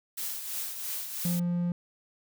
blue noise with tremolo, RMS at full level -33 dBFS, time 0.17-1.4 s, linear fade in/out 10 ms, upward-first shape triangle, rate 3 Hz, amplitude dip 55%
triangle tone, 174.61 Hz, F3, in tune, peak -24 dBFS, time 1.25-1.72 s, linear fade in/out 2 ms
effects none

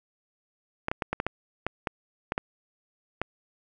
clicks, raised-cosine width 0.5 ms, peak -12 dBFS, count 11, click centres 0.884 / 0.915 / 1.022 / 1.13 / 1.201 / 1.266 / 1.666 / 1.872 / 2.321 / 2.379 / 3.216 s, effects none

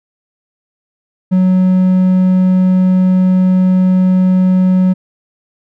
triangle tone, 185 Hz, F#3, in tune, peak -5 dBFS, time 1.31-4.94 s, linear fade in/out 20 ms, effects none

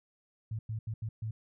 sine tone bursts at uneven times, 110 Hz, A2, in tune, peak -33 dBFS, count 5, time 0.51-0.59 / 0.69-0.79 / 0.87-0.94 / 1.02-1.09 / 1.22-1.31 s, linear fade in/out 5 ms, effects none

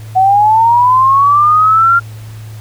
sine linear sweep, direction up, 740 to 1396.9 Hz, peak -5 dBFS, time 0.15-2 s, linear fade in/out 20 ms, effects added 109 Hz sine -26 dBFS peak until 2.6 s + pink hiss -40 dBFS RMS until 2.6 s

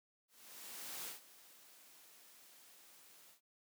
white noise with ADSR envelope, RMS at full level -45 dBFS, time 0.28-3.41 s, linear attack 780 ms, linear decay 140 ms, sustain -17 dB, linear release 110 ms, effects high-pass 200 Hz 12 dB/octave

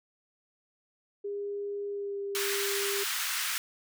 sine tone with pitch glide, 405.4 to 399.8 Hz, G#4 to G4, -42 to +34 cents, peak -32 dBFS, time 1.24-3.04 s, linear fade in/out 10 ms, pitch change -24 cents, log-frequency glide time 1.89-2.19 s
pink high-pass noise, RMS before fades -32 dBFS, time 2.35-3.58 s, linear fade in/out 0 ms, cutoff 1300 Hz, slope 24 dB/octave
effects none

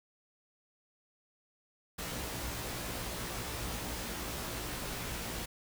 pink noise with comb filter, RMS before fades -39 dBFS, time 1.98-5.46 s, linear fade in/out 10 ms, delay 17 ms, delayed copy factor +0.75, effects none

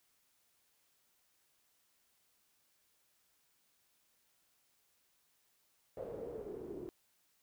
white noise with low-pass filter sweep, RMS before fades -45 dBFS, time 5.97-6.89 s, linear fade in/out 0 ms, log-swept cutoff 530 to 350 Hz, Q 6.6, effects white hiss -75 dBFS RMS until 7.42 s

